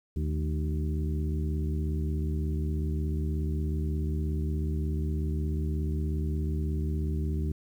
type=harmonic tone with a mistuned harmonic; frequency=76.7 Hz; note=D#2; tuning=24 cents flat; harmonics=1 / 2 / 3 / 4 / 5; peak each=-28 / -34 / -38 / -40 / -42 dBFS; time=0.16-7.52 s; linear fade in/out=5 ms; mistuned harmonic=3; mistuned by=-87 cents; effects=10-bit